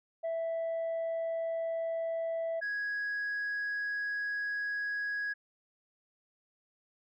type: tone pair in turn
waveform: sine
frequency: 659.3 / 1661.3 Hz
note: E5 / G#6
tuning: 0 / 0 cents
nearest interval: octave + major third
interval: 1600 cents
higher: second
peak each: -29 / -30 dBFS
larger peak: first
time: 0.23-2.61 / 2.61-5.34 s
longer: second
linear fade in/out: 20 ms
effects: tanh soft clip ceiling -30 dBFS